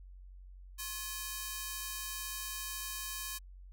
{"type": "ring-modulated tone", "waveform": "5% pulse", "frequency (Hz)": 1392, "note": "F6", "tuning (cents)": -6, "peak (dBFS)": -24, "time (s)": [0.78, 3.39], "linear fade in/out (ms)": 20, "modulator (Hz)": 319, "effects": ["added 46 Hz sine -49 dBFS peak until 3.72 s"]}